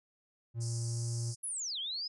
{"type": "tone with pitch glide", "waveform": "triangle", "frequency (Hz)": [116.54, 117.22], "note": ["A#2", "A#2"], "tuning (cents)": [0, 10], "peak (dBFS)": -31, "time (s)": [0.54, 1.35], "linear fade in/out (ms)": 50, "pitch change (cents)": 10, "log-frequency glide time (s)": [0.87, 0.98]}
{"type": "band-pass noise", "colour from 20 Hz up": "pink", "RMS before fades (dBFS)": -46, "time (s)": [0.6, 1.36], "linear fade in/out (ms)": 20, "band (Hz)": [4800, 10000], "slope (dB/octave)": 96}
{"type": "linear two-way sweep", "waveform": "sine", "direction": "down then up", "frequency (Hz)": [11000, 3038, 5150], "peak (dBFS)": -35, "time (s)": [1.43, 2.08], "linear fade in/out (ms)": 10, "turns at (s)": 1.79}
{"effects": []}